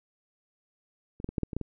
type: clicks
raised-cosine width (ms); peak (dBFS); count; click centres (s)
3; -29 / -19 / -23 / -15 / -15 / -23 / -17 / -21; 8; 1.201 / 1.244 / 1.29 / 1.382 / 1.433 / 1.532 / 1.566 / 1.613
effects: none